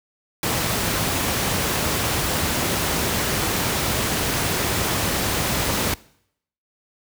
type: noise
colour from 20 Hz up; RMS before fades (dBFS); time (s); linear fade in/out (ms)
pink; -22; 0.43-5.94; 2
effects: noise-tail reverb RT60 0.7 s tail -22 dB re dry + high-pass 60 Hz 12 dB/octave